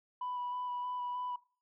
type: tone with vibrato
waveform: sine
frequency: 987.8 Hz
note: B5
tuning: in tune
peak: -34 dBFS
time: 0.21-1.36 s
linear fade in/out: 5 ms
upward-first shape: square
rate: 3.2 Hz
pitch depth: 10 cents each way
effects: noise-tail reverb RT60 0.4 s tail -21 dB re dry + tanh soft clip ceiling -32 dBFS